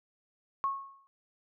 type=tone with exponential decay; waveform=sine; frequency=1095 Hz; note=C#6; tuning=22 cents flat; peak=-25 dBFS; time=0.64-1.07 s; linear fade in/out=0 ms; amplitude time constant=93 ms; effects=none